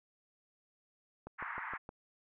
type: click train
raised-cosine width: 1 ms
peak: -31 dBFS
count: 5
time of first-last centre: 1.27-1.891 s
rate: 6.44 Hz
type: band-pass noise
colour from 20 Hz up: white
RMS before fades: -42 dBFS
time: 1.38-1.78 s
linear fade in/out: 20 ms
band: 880 to 2000 Hz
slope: 48 dB/octave
effects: none